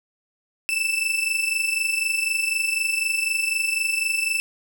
40% pulse tone pair together, 2632 / 2656 Hz, E7 / E7, -3 / +12 cents, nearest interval unison, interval 15 cents, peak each -23 dBFS, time 0.69-4.4 s, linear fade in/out 0 ms, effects none

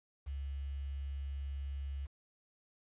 sine tone with quantisation, 69.3 Hz, C#2, in tune, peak -37 dBFS, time 0.26-2.07 s, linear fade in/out 20 ms, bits 10, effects resampled to 8000 Hz

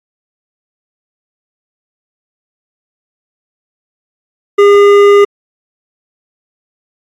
sine tone with hard clipping, 405.6 Hz, G#4, 41 cents flat, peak -4 dBFS, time 4.58-5.25 s, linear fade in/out 10 ms, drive 11 dB, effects AAC 64 kbps

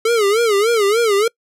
square tone with vibrato, 432.9 Hz, A4, 28 cents flat, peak -13 dBFS, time 0.05-1.28 s, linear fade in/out 5 ms, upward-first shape sine, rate 3.4 Hz, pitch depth 160 cents each way, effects noise-tail reverb RT60 0.1 s tail -26 dB re dry + low-pass 12000 Hz 12 dB/octave

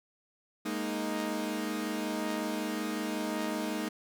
sawtooth chord, Ab suspended second, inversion none, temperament equal, 207.7 / 233.1 / 311.1 Hz, Ab3 / Bb3 / Eb4, 0 / 0 / 0 cents, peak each -33 / -33 / -31 dBFS, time 0.65-3.89 s, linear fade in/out 10 ms, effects none

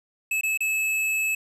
square tone with dropouts, 2600 Hz, E7, 24 cents flat, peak -23 dBFS, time 0.31-1.35 s, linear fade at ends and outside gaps 5 ms, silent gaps 0.411-0.433 / 0.575-0.605 s, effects resampled to 32000 Hz + 9-bit

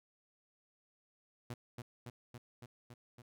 sawtooth tone with echo, 120.9 Hz, B2, 36 cents flat, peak -37 dBFS, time 1.5-1.54 s, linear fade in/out 5 ms, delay 280 ms, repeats 6, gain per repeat -2 dB, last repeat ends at 3.22 s, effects none

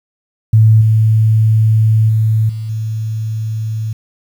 sine tone with level steps, 110 Hz, A2, in tune, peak -4 / -7 / -9 / -19 / -16 dBFS, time 0.53-3.93 s, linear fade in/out 5 ms, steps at 0.81 / 2.09 / 2.49 / 2.69 s, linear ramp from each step 5 ms, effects 7-bit

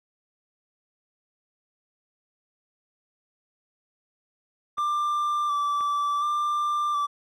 triangle tone with vibrato, 1174.7 Hz, D6, in tune, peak -21 dBFS, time 4.77-7.07 s, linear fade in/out 20 ms, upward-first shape square, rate 0.69 Hz, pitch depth 19 cents each way
clicks, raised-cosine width 0.5 ms, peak -28 dBFS, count 2, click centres 4.782 / 5.808 s
effects none

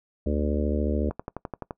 harmonic tone, 73.8 Hz, D2, 9 cents sharp, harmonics 1 / 3 / 4 / 5 / 6 / 7 / 8, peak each -26 / -29 / -31 / -33 / -33 / -35 / -35 dBFS, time 0.26-1.1 s, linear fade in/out 5 ms
click train, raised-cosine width 1 ms, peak -18 dBFS, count 8, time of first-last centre 1.11-1.708 s, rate 11.7 Hz
effects noise-tail reverb RT60 0.1 s tail -23 dB re dry

